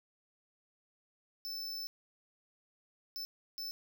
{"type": "tone bursts at uneven times", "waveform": "square", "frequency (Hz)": 5280, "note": "E8", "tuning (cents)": 2, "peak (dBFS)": -39, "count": 3, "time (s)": [[1.45, 1.87], [3.16, 3.25], [3.58, 3.71]], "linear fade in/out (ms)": 0, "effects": []}